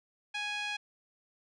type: tone with band-pass filter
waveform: sawtooth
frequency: 830.6 Hz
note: G#5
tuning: in tune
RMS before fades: -36 dBFS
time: 0.34-0.77 s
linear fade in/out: 10 ms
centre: 2700 Hz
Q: 1.9
effects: resampled to 24000 Hz